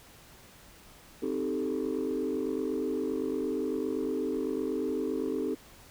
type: chord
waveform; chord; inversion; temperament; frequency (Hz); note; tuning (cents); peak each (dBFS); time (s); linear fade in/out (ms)
sine; A half-diminished seventh; first; equal; 261.6 / 311.1 / 392 / 440; C4 / Eb4 / G4 / A4; 0 / 0 / 0 / 0; -33; 1.22-5.55; 10
effects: tanh soft clip ceiling -23 dBFS + pink hiss -54 dBFS RMS until 5.9 s